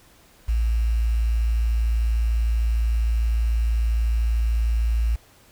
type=tone with quantisation; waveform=sine; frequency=56.6 Hz; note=A1; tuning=50 cents sharp; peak=-18 dBFS; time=0.48-5.16 s; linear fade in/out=10 ms; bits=7; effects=pink hiss -54 dBFS RMS until 5.51 s